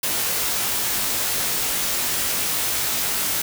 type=noise with comb filter; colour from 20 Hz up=white; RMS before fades=-23 dBFS; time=0.03-3.42 s; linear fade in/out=5 ms; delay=20 ms; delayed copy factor=+0.6; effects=none

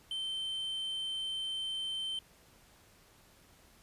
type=tone; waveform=triangle; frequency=3100 Hz; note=G7; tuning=20 cents flat; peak=-33 dBFS; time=0.11-2.19 s; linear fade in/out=2 ms; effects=pink hiss -62 dBFS RMS until 3.82 s + resampled to 32000 Hz

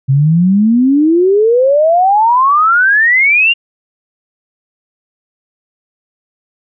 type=exponential sweep; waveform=sine; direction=up; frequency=130.7 to 2845 Hz; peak=-6 dBFS; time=0.08-3.54 s; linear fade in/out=20 ms; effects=none

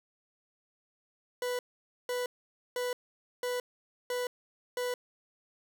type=tone bursts; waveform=40% pulse; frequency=493.9 Hz; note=B4; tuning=in tune; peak=-30 dBFS; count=6; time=1.42-4.94 s; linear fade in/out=2 ms; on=170 ms; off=500 ms; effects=none

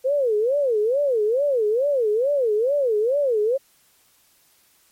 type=tone with vibrato; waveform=sine; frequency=493.5 Hz; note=B4; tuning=1 cent flat; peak=-17 dBFS; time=0.04-3.58 s; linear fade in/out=20 ms; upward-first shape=sine; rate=2.3 Hz; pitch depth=290 cents each way; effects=white hiss -59 dBFS RMS until 4.91 s + MP3 64 kbps

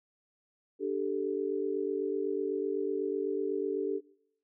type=chord; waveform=sine; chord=D suspended fourth; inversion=none; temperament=equal; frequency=293.7 / 392 / 440 Hz; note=D4 / G4 / A4; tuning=0 / 0 / 0 cents; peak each=-36 / -32 / -34 dBFS; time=0.79-4.01 s; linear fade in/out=50 ms; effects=noise-tail reverb RT60 0.7 s tail -21 dB re dry

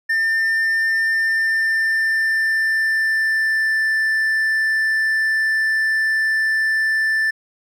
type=tone with pitch glide; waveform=triangle; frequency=1798 to 1767.1 Hz; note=A6 to A6; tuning=+37 to +7 cents; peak=-14 dBFS; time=0.09-7.31 s; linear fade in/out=10 ms; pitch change=-30 cents; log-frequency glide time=1.08-3.82 s; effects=none

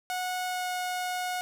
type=tone with pitch glide; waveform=sawtooth; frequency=732 to 727.8 Hz; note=F#5 to F#5; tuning=-19 to -29 cents; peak=-26 dBFS; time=0.1-1.41 s; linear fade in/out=0 ms; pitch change=-10 cents; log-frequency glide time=0.44-0.71 s; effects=none

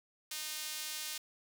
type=tone with high-pass filter; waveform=sawtooth; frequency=307.1 Hz; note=D#4; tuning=23 cents flat; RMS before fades=-41 dBFS; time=0.31-1.18 s; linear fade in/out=5 ms; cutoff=3600 Hz; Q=0.7; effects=none

